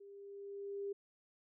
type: tone with level ramp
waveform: sine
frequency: 400 Hz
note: G4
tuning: 35 cents sharp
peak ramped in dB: -53 to -37 dBFS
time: 0-0.93 s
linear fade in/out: 10 ms
effects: none